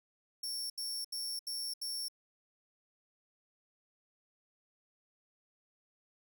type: tone bursts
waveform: sawtooth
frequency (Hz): 5460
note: F8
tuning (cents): -40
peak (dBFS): -34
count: 5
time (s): 0.43-2.084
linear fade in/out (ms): 5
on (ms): 270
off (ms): 76
effects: none